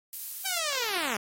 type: noise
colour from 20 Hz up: violet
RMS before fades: -36 dBFS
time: 0.13-0.59 s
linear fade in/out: 0 ms
type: linear sweep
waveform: 5% pulse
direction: down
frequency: 784 to 193.6 Hz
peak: -17 dBFS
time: 0.45-1.17 s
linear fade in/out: 5 ms
effects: AAC 48 kbps